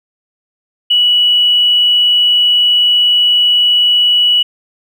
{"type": "tone with tanh clipping", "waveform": "triangle", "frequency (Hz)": 2939, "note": "F#7", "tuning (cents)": -12, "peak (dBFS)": -7, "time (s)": [0.9, 4.43], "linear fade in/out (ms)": 10, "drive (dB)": 3, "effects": []}